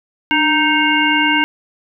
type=harmonic tone with a mistuned harmonic; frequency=311.1 Hz; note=D#4; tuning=in tune; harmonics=1 / 3 / 5 / 7 / 9; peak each=-18 / -18 / -18 / -18 / -18 dBFS; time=0.31-1.44 s; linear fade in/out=0 ms; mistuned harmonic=1; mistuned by=-72 cents; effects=none